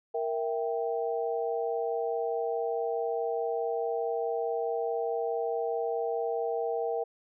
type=chord; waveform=sine; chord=E diminished; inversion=second; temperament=equal; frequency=466.2 / 659.3 / 784 Hz; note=Bb4 / E5 / G5; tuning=0 / 0 / 0 cents; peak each=-30 / -34 / -35 dBFS; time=0.14-7.04 s; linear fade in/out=10 ms; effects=none